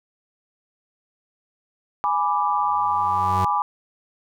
sine chord, G# diminished, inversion none, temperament equal, 830.6 / 987.8 / 1174.7 Hz, G#5 / B5 / D6, 0 / 0 / 0 cents, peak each -23 dBFS, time 2.04-3.62 s, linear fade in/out 0 ms
35% pulse tone with exponential growth, 93.6 Hz, F#2, 20 cents sharp, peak -20 dBFS, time 2.48-3.45 s, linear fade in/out 5 ms, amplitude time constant 210 ms
effects none

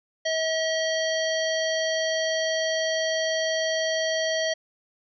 harmonic tone, 641 Hz, E5, 49 cents flat, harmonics 1 / 3 / 5 / 7 / 9, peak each -25 / -30 / -32 / -33 / -35 dBFS, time 0.25-4.54 s, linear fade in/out 10 ms, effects none

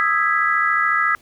sine chord, E major seventh, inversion third, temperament equal with one note detuned, 1244.5 / 1318.5 / 1656.4 / 1975.5 Hz, D#6 / E6 / G#6 / B6, 0 / 0 / -5 / 0 cents, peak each -21 dBFS, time 0-1.15 s, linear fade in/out 0 ms, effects pink hiss -53 dBFS RMS until 1.21 s

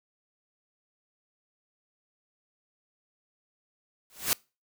white noise with exponential growth, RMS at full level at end -22 dBFS, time 4.1-4.33 s, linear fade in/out 0 ms, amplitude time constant 49 ms, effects noise-tail reverb RT60 0.3 s tail -25 dB re dry

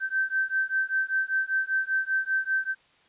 sine beating tone pair, 1549 / 1554.1 Hz, G6 / G6, -21 / -15 cents, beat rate 5.1 Hz, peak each -27 dBFS, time 0-2.75 s, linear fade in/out 50 ms, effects white hiss -61 dBFS RMS until 3.08 s + resampled to 8000 Hz

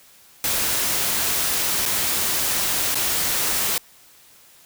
white noise with dropouts, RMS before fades -22 dBFS, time 0.44-3.78 s, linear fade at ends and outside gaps 1 ms, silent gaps 1.855-1.86 / 2.945-2.954 s, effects white hiss -51 dBFS RMS until 4.65 s

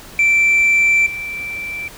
sine tone with level steps, 2339 Hz, D7, 8 cents flat, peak -8 / -23 dBFS, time 0.19-1.88 s, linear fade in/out 2 ms, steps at 1.06 s, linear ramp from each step 5 ms, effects tanh soft clip ceiling -9 dBFS + pink hiss -38 dBFS RMS until 1.97 s

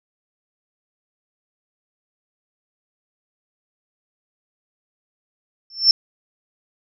sine tone with exponential growth, 5370 Hz, E8, 31 cents sharp, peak -5 dBFS, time 5.7-5.91 s, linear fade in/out 2 ms, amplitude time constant 44 ms, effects none

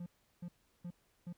triangle tone bursts, 174.61 Hz, F3, in tune, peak -39 dBFS, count 4, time 0-1.328 s, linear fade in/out 5 ms, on 62 ms, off 360 ms, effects pink hiss -74 dBFS RMS until 1.37 s

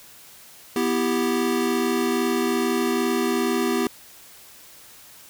square chord, E minor, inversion second, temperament equal with one note detuned, 245.9 / 329.6 / 392 Hz, B3 / E4 / G4, -7 / 0 / 0 cents, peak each -25 / -27 / -25 dBFS, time 0.76-3.87 s, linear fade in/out 2 ms, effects white hiss -47 dBFS RMS until 5.29 s

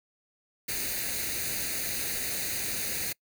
white noise with comb filter, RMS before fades -32 dBFS, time 0.68-3.13 s, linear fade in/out 10 ms, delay 0.46 ms, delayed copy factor +0.7, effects noise-tail reverb RT60 0.1 s tail -25 dB re dry

